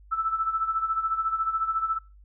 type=tone with tremolo; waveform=sine; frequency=1318.5 Hz; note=E6; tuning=in tune; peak=-21 dBFS; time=0.11-1.99 s; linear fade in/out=20 ms; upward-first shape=sine; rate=14 Hz; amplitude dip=70%; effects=noise-tail reverb RT60 0.3 s tail -24 dB re dry + added 50 Hz sine -49 dBFS peak until 2.24 s